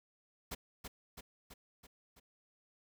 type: noise with echo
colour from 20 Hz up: pink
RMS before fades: -41 dBFS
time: 0.51-0.55 s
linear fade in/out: 10 ms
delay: 330 ms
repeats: 5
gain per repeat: -4 dB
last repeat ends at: 2.2 s
effects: none